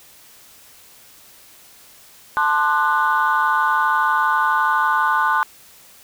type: chord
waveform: sine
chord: D dominant seventh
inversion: second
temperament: equal with one note detuned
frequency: 880 / 1046.5 / 1198.6 / 1480 Hz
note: A5 / C6 / D6 / F#6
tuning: 0 / 0 / +35 / 0 cents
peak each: -20 / -19 / -21 / -19 dBFS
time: 2.37-5.43 s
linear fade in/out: 0 ms
effects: tanh soft clip ceiling -8 dBFS + white hiss -47 dBFS RMS until 6.03 s